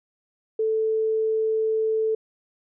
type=tone; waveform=sine; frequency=440 Hz; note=A4; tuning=in tune; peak=-20 dBFS; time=0.59-2.15 s; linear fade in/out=5 ms; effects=none